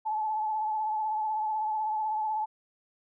sine tone with vibrato, 863 Hz, A5, 34 cents flat, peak -27 dBFS, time 0.05-2.46 s, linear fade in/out 20 ms, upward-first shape triangle, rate 16 Hz, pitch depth 40 cents each way, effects none

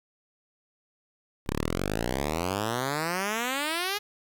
5% pulse exponential sweep, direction up, 32.7 to 423.9 Hz, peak -16 dBFS, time 1.46-3.99 s, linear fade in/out 20 ms, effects 9-bit

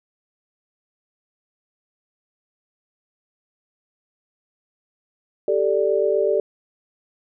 sine chord, G suspended second, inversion none, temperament equal, 392 / 440 / 587.3 Hz, G4 / A4 / D5, 0 / 0 / 0 cents, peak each -21 dBFS, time 5.48-6.4 s, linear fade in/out 2 ms, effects none

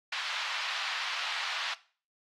white band-pass noise, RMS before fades -35 dBFS, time 0.12-1.74 s, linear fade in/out 5 ms, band 880 to 4000 Hz, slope 24 dB/octave, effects noise-tail reverb RT60 0.4 s tail -18 dB re dry + AAC 48 kbps

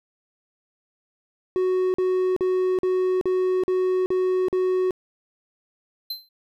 triangle tone bursts, 370 Hz, F#4, in tune, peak -17 dBFS, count 8, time 1.56-4.908 s, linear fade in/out 0 ms, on 380 ms, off 44 ms
square tone with exponential decay, 4100 Hz, C8, 36 cents flat, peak -25 dBFS, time 6.1-6.29 s, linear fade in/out 5 ms, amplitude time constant 41 ms
effects none

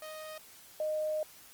sawtooth / sine tone pair in turn, 623 / 616.9 Hz, D#5 / D#5, +2 / -15 cents, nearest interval unison, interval 17 cents, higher first, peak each -38 / -30 dBFS, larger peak second, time 0.02-0.38 / 0.8-1.23 s, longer second, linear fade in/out 2 ms, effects white hiss -55 dBFS RMS until 1.53 s + Opus 24 kbps

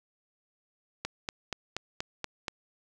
click train, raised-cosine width 0.2 ms, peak -15 dBFS, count 7, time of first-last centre 1.05-2.482 s, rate 4.19 Hz, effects none

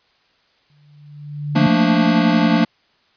sine tone with exponential growth, 146.83 Hz, D3, in tune, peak -14 dBFS, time 0.7-1.67 s, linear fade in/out 2 ms, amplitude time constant 210 ms
square chord, Bb major seventh, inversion second, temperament equal with one note detuned, 174.61 / 220 / 231.1 / 293.7 Hz, F3 / A3 / Bb3 / D4, 0 / 0 / -15 / 0 cents, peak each -19 dBFS, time 1.55-2.65 s, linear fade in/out 10 ms
effects white hiss -59 dBFS RMS until 3.16 s + resampled to 11025 Hz

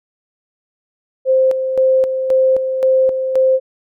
sine tone with tremolo, 523.3 Hz, C5, in tune, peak -9 dBFS, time 1.25-3.6 s, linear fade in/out 50 ms, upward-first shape square, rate 1.9 Hz, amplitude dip 55%, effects none

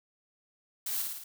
blue noise with echo, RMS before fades -34 dBFS, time 0.86-1.02 s, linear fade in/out 5 ms, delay 55 ms, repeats 4, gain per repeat -3 dB, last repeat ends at 1.24 s, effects none

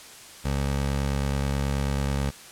20% pulse tone, 69.3 Hz, C#2, in tune, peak -19 dBFS, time 0.44-2.31 s, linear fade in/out 20 ms, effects white hiss -45 dBFS RMS until 2.51 s + low-pass 10000 Hz 12 dB/octave

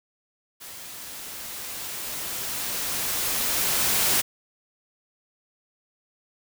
white noise with level ramp, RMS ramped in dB -41 to -21 dBFS, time 0.6-4.22 s, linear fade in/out 20 ms, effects none

